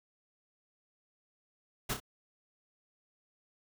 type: noise with echo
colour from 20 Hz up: pink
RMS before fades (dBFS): -33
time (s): 1.89-1.94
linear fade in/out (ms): 10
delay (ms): 31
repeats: 2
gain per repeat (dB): -7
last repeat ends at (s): 2.002
effects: none